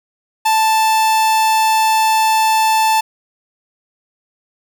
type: tone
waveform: 45% pulse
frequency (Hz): 880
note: A5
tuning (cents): 0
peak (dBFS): -11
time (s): 0.45-3.01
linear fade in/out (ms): 10
effects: none